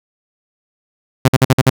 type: tone bursts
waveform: sawtooth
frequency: 130.81 Hz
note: C3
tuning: in tune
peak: -3 dBFS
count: 6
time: 1.25-1.698 s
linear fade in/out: 5 ms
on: 33 ms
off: 50 ms
effects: none